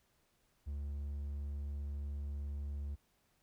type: tone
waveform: triangle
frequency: 71.5 Hz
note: D2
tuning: 46 cents flat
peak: -36 dBFS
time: 0.66-2.96 s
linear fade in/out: 20 ms
effects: pink hiss -75 dBFS RMS until 3.42 s